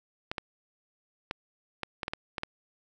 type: clicks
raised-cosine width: 0.3 ms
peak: -16 dBFS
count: 9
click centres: 0.315 / 0.382 / 1.311 / 1.833 / 2.032 / 2.081 / 2.135 / 2.382 / 2.434 s
effects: none